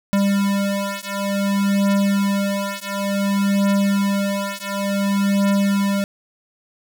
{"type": "beating tone pair", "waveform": "square", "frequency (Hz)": [198.7, 199.26], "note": ["G3", "G3"], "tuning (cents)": [24, 29], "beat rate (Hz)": 0.56, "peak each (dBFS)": -21, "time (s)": [0.13, 6.04], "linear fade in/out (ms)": 0, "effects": []}